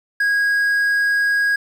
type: tone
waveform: triangle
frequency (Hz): 1645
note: G#6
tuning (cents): -17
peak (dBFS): -13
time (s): 0.2-1.56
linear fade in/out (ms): 5
effects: 8-bit